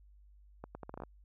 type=accelerating click train; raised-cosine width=1 ms; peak=-29 dBFS; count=9; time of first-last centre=0.64-1.036 s; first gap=110 ms; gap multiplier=0.75; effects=added 50 Hz sine -57 dBFS peak until 1.24 s